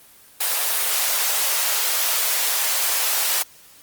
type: high-pass noise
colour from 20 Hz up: white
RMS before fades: -21 dBFS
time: 0.4-3.43 s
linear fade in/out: 10 ms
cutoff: 510 Hz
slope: 24 dB/octave
effects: white hiss -49 dBFS RMS until 3.82 s + Opus 24 kbps